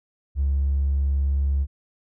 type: tone with tanh clipping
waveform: triangle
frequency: 69.3 Hz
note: C#2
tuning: in tune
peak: -18 dBFS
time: 0.35-1.67 s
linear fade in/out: 50 ms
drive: 1 dB
effects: none